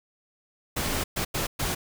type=noise bursts at uneven times; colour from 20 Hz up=pink; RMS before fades=-28 dBFS; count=4; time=0.76-1.04 / 1.16-1.25 / 1.34-1.47 / 1.59-1.75 s; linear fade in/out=10 ms; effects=none